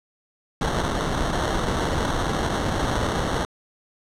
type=noise with sample-and-hold; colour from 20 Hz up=pink; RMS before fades=-24 dBFS; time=0.61-3.45 s; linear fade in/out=2 ms; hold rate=2450 Hz; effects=low-pass 8000 Hz 12 dB/octave